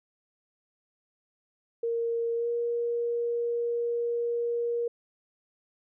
sine tone with pitch glide, 464.5 to 472.3 Hz, A#4 to A#4, -6 to +23 cents, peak -26 dBFS, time 1.83-4.88 s, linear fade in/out 5 ms, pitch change +29 cents, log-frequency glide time 2.35-2.48 s, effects none

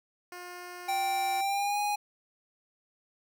10% pulse tone, 356.3 Hz, F4, 35 cents sharp, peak -33 dBFS, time 0.32-1.41 s, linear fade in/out 2 ms
square tone with pitch glide, 780 to 826.4 Hz, G5 to G#5, -9 to -9 cents, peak -28 dBFS, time 0.88-1.96 s, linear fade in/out 10 ms, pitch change +100 cents, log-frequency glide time 1.39-1.79 s
effects none

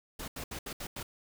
pink noise bursts at uneven times, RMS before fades -40 dBFS, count 6, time 0.19-0.28 / 0.36-0.44 / 0.51-0.59 / 0.66-0.73 / 0.8-0.87 / 0.96-1.03 s, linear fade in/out 5 ms, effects none

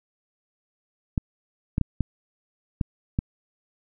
clicks, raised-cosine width 5 ms, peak -10 dBFS, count 6, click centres 1.178 / 1.781 / 1.813 / 2.007 / 2.812 / 3.189 s, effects none

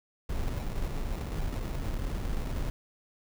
brown noise with sample-and-hold, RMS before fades -32 dBFS, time 0.29-2.7 s, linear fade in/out 5 ms, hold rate 1575 Hz, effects none

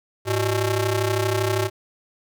sawtooth ring-modulated tone, 243.4 Hz, B3, 25 cents flat, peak -13 dBFS, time 0.25-1.7 s, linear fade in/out 50 ms, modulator 138 Hz, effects none

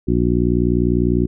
harmonic tone, 60 Hz, B1, 49 cents flat, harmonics 1 / 2 / 3 / 4 / 5 / 6, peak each -21 / -21 / -21 / -21 / -21 / -21 dBFS, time 0.07-1.27 s, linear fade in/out 20 ms, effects none

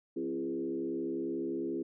sine tone with frequency modulation, 335.8 Hz, E4, 32 cents sharp, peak -32 dBFS, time 0.16-1.83 s, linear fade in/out 10 ms, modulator 71.3 Hz, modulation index 1.2, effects none

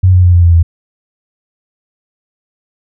sine tone with pitch steps, 92.8 / 90.89 / 89.02 / 87.19 / 85.39 / 83.64 Hz, F#2 / F#2 / F2 / F2 / F2 / E2, +6 / -30 / +34 / -2 / -38 / +26 cents, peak -3 dBFS, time 0.03-0.63 s, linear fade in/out 10 ms, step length 100 ms, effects none

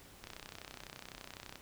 click train, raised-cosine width 0.2 ms, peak -28 dBFS, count 43, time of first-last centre 0.24-1.557 s, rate 31.9 Hz, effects pink hiss -57 dBFS RMS until 1.61 s

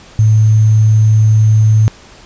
sine tone with sample-and-hold, 108.7 Hz, A2, 21 cents flat, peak -5 dBFS, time 0.19-1.88 s, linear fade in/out 0 ms, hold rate 6300 Hz, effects pink hiss -39 dBFS RMS until 2.25 s + resampled to 16000 Hz

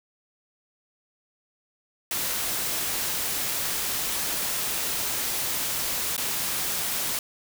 white noise with dropouts, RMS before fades -28 dBFS, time 2.11-7.19 s, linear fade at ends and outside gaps 2 ms, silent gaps 6.166-6.178 s, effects none

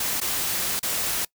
white noise with dropouts, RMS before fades -26 dBFS, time 0-1.25 s, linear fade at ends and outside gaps 5 ms, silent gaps 0.203-0.213 / 0.794-0.829 s, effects noise-tail reverb RT60 0.1 s tail -23 dB re dry

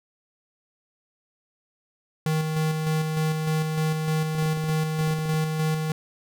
square tone with tremolo, 156.8 Hz, D#3, 14 cents sharp, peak -22 dBFS, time 2.26-5.92 s, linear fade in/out 2 ms, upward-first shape square, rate 3.3 Hz, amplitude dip 35%
clicks, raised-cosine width 2 ms, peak -26 dBFS, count 12, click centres 4.351 / 4.425 / 4.459 / 4.573 / 4.64 / 4.696 / 5.01 / 5.076 / 5.109 / 5.187 / 5.256 / 5.34 s
effects none

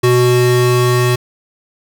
square tone pair together, 123.47 / 370 Hz, B2 / F#4, 0 / 0 cents, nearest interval octave + perfect fifth, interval 1900 cents, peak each -13 dBFS, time 0.03-1.16 s, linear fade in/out 10 ms, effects none

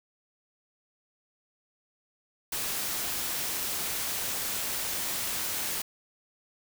white noise, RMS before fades -32 dBFS, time 2.52-5.82 s, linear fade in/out 5 ms, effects none

